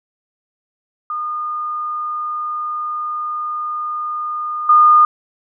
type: tone with level steps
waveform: sine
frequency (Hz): 1220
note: D#6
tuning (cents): -34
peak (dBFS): -20 / -6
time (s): 1.1-5.05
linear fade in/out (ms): 2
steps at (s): 4.69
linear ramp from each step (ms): 5
effects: none